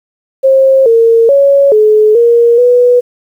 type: tone with pitch steps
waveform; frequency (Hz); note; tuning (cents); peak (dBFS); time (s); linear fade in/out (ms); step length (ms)
sine; 534 / 458.1 / 558 / 428.1 / 470.2 / 490.7; C5 / A#4 / C#5 / A4 / A#4 / B4; +35 / -30 / +11 / -47 / +15 / -11; -3; 0.43-3.01; 20; 430
effects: 7-bit